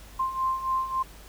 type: beating tone pair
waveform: sine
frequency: 1046.5 / 1050.1 Hz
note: C6 / C6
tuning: 0 / +6 cents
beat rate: 3.6 Hz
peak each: -31 / -26 dBFS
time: 0.19-1.03 s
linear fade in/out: 10 ms
effects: added 50 Hz sine -47 dBFS peak until 1.28 s + pink hiss -50 dBFS RMS until 1.28 s